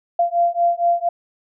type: beating tone pair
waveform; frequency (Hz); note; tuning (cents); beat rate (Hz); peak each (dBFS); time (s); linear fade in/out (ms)
sine; 688 / 692.3; F5 / F5; -26 / -15; 4.3; -18; 0.19-1.09; 5
effects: none